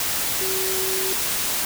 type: tone in noise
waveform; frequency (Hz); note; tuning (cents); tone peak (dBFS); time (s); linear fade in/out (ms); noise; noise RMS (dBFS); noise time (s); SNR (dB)
sine; 380; F#4; +46; -27; 0.41-1.13; 2; white; -24; 0-1.65; -6
effects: none